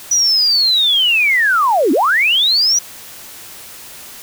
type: linear two-way sweep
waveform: sine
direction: down then up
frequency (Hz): 5920 to 246.5 to 5920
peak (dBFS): -10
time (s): 0.11-2.79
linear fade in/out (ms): 5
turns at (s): 1.92
effects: white hiss -35 dBFS RMS until 4.22 s